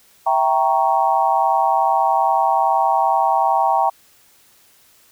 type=chord; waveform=sine; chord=E diminished seventh; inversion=none; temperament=equal with one note detuned; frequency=659.3 / 781.7 / 932.3 / 1108.7 Hz; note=E5 / G5 / Bb5 / Db6; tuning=0 / -5 / 0 / 0 cents; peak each=-22 / -17 / -18 / -23 dBFS; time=0.26-3.9 s; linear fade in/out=10 ms; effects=white hiss -53 dBFS RMS until 5.11 s